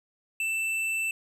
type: tone with hard clipping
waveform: triangle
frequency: 2660 Hz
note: E7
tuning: 15 cents sharp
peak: -28 dBFS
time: 0.4-1.11 s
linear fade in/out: 2 ms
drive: 12 dB
effects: none